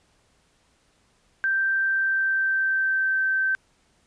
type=tone with pitch glide; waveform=sine; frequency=1568 to 1550.9 Hz; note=G6 to G6; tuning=0 to -19 cents; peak=-20 dBFS; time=1.44-3.55 s; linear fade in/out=0 ms; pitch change=-19 cents; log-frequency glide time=1.84-3.2 s; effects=pink hiss -64 dBFS RMS until 4.06 s + resampled to 22050 Hz